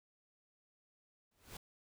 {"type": "noise with exponential growth", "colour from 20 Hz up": "pink", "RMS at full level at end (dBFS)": -45, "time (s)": [1.31, 1.57], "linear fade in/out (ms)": 5, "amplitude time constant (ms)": 56, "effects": []}